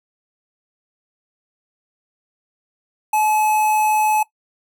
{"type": "tone with notch filter", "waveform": "square", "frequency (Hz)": 857, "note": "A5", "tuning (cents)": -46, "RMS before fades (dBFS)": -17, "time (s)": [3.13, 4.23], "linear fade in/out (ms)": 5, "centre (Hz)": 4100, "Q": 1, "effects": ["noise-tail reverb RT60 0.1 s tail -19 dB re dry"]}